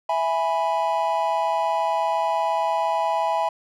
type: chord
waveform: triangle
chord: E major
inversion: none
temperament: equal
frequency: 659.3 / 830.6 / 987.8 Hz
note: E5 / G#5 / B5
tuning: 0 / 0 / 0 cents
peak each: -23 / -22 / -23 dBFS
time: 0.09-3.49 s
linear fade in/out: 5 ms
effects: none